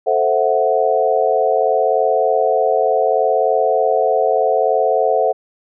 sine chord, F# half-diminished seventh, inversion first, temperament equal, 440 / 523.3 / 659.3 / 740 Hz, A4 / C5 / E5 / F#5, 0 / 0 / 0 / 0 cents, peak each -18 dBFS, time 0.06-5.33 s, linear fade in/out 20 ms, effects none

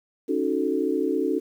sine chord, D# half-diminished seventh, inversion third, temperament equal, 277.2 / 311.1 / 370 / 440 Hz, C#4 / D#4 / F#4 / A4, 0 / 0 / 0 / 0 cents, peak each -27 dBFS, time 0.28-1.4 s, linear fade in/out 20 ms, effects 9-bit

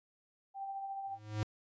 sine tone with tremolo, 784 Hz, G5, in tune, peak -37 dBFS, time 0.54-1.19 s, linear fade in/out 50 ms, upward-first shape sine, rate 14 Hz, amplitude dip 35%
square tone with exponential growth, 106.6 Hz, G#2, 46 cents sharp, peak -31 dBFS, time 1.07-1.43 s, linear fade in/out 0 ms, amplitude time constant 78 ms
effects resampled to 16000 Hz

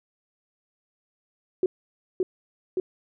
sine tone with echo, 370 Hz, F#4, in tune, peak -18 dBFS, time 1.63-1.66 s, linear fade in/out 2 ms, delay 570 ms, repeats 2, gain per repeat -2 dB, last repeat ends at 2.8 s, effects none

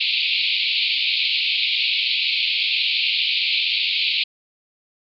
pink band-pass noise, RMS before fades -21 dBFS, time 0-4.24 s, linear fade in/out 10 ms, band 2300 to 4500 Hz, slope 96 dB/octave, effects none

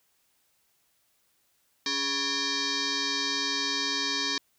sine tone with frequency modulation, 281 Hz, C#4, 24 cents sharp, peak -26 dBFS, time 1.86-4.38 s, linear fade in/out 2 ms, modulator 694 Hz, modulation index 7.6, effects white hiss -70 dBFS RMS until 4.58 s

